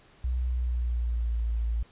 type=tone with pitch glide; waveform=sine; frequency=62.2 to 56.71 Hz; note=B1 to A#1; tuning=+13 to -47 cents; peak=-25 dBFS; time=0.24-1.83 s; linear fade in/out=5 ms; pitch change=-160 cents; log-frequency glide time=0.46-1.46 s; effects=pink hiss -58 dBFS RMS until 1.91 s + resampled to 8000 Hz